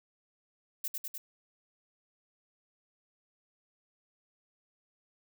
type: noise with echo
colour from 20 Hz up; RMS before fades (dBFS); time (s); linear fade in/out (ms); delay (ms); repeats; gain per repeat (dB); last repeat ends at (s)
violet; -35; 0.84-0.88; 2; 100; 3; -2; 1.18
effects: none